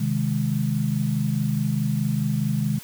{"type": "chord", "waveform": "sine", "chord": "Ab major", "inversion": "first", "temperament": "equal", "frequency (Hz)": [130.81, 155.56, 207.7], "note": ["C3", "Eb3", "Ab3"], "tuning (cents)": [0, 0, 0], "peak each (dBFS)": -25, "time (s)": [0, 2.79], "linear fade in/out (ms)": 10, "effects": ["white hiss -43 dBFS RMS until 2.83 s"]}